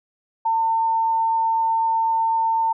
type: tone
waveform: sine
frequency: 902 Hz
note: A5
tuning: 43 cents sharp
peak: -17 dBFS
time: 0.45-2.73 s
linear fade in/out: 10 ms
effects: none